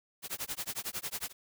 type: noise with tremolo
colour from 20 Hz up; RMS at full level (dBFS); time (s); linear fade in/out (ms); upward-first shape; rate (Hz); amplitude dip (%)
white; -35; 0.22-1.33; 50; sine; 11; 100
effects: none